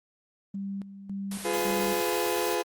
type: tone with tremolo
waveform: sine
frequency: 197 Hz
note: G3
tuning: 9 cents sharp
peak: -31 dBFS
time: 0.54-2.01 s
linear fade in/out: 5 ms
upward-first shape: square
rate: 1.8 Hz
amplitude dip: 70%
type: noise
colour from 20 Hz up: white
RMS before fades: -37 dBFS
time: 1.31-2.55 s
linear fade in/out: 5 ms
type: chord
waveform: 30% pulse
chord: F diminished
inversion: none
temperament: just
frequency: 349.2 / 419.1 / 502.9 Hz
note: F4 / Ab4 / Cb5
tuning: 0 / +16 / +31 cents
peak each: -28 dBFS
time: 1.44-2.63 s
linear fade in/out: 20 ms
effects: Opus 32 kbps